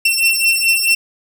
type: beating tone pair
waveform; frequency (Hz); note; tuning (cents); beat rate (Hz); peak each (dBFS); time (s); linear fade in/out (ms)
sawtooth; 2702 / 2706.6; E7 / E7; +42 / +45; 4.6; -12; 0.05-0.95; 5
effects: none